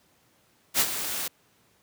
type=noise with ADSR envelope; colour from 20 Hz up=white; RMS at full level=-20 dBFS; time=0.74-1.28 s; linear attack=59 ms; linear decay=56 ms; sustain=-11 dB; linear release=6 ms; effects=pink hiss -64 dBFS RMS until 1.82 s + high-pass 100 Hz 12 dB/octave